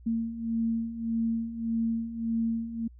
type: beating tone pair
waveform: sine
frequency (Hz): 226.8 / 228.5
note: A#3 / A#3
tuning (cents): -47 / -34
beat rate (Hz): 1.7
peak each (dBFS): -33 / -28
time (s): 0.06-2.88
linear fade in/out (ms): 10
effects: added 60 Hz sine -48 dBFS peak until 2.99 s